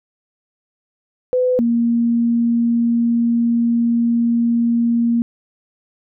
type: tone pair in turn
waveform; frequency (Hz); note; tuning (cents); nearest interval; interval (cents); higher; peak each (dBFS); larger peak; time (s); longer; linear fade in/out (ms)
sine; 504 / 234.3; B4 / A#3; +35 / +9; octave + minor second; 1326; first; -13; neither; 1.33-1.59 / 1.59-5.22; second; 0
effects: none